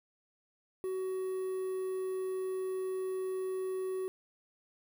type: tone with quantisation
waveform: triangle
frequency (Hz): 375.5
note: F#4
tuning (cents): +26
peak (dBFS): -31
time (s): 0.84-4.08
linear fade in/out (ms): 0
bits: 9
effects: none